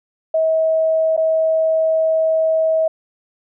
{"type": "tone with dropouts", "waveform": "sine", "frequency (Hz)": 641, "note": "E5", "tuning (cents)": -49, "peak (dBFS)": -13, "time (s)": [0.34, 2.88], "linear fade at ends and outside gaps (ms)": 5, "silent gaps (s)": [1.166, 1.175], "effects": []}